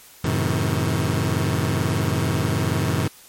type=chord; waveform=sawtooth; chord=F# diminished seventh; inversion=none; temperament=just; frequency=92.5 / 111 / 133.2 / 159.84 Hz; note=F#2 / A2 / C3 / Eb3; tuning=0 / +16 / +31 / +47 cents; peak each=-21 dBFS; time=0.24-3.08 s; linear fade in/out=5 ms; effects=white hiss -47 dBFS RMS until 3.28 s + MP3 64 kbps